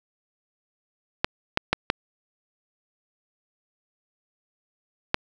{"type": "clicks", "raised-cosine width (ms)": 0.3, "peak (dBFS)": -3, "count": 5, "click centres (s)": [1.245, 1.574, 1.73, 1.901, 5.144], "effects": []}